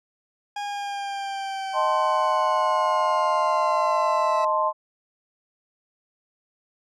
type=linear sweep; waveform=40% pulse; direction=down; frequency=820 to 654 Hz; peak=-27 dBFS; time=0.56-4.45 s; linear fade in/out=5 ms
type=chord; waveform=sine; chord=A diminished; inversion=second; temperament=equal; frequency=622.3 / 880 / 1046.5 Hz; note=Eb5 / A5 / C6; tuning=0 / 0 / 0 cents; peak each=-25 / -26 / -22 dBFS; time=1.73-4.73 s; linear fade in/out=50 ms
effects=low-pass 6000 Hz 12 dB/octave